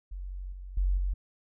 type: tone with level steps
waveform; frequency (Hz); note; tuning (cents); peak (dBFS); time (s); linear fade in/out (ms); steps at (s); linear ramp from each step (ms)
sine; 46.25; F#1; 0; -35 / -39 / -23 / -26; 0.11-1.14; 10; 0.52 / 0.77 / 0.97; 5
effects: none